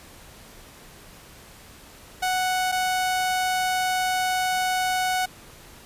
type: tone pair in turn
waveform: sawtooth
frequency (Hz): 740 / 740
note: F#5 / F#5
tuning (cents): 0 / 0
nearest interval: unison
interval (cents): 0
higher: neither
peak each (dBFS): -18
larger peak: neither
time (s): 2.22-2.72 / 2.72-5.26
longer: second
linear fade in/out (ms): 10
effects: pink hiss -47 dBFS RMS until 5.85 s + resampled to 32000 Hz